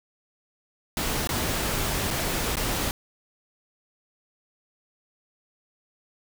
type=noise with dropouts; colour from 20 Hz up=pink; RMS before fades=-27 dBFS; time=0.97-2.91 s; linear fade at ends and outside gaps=1 ms; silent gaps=1.273-1.291 / 2.105-2.109 / 2.556-2.569 s; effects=none